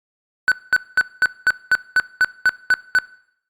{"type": "tone bursts", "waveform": "triangle", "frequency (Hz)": 1500, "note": "F#6", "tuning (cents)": 23, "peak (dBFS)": -9, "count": 11, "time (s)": [0.48, 2.987], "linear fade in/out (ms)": 0, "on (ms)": 37, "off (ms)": 210, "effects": ["noise-tail reverb RT60 0.7 s tail -21 dB re dry", "Opus 48 kbps"]}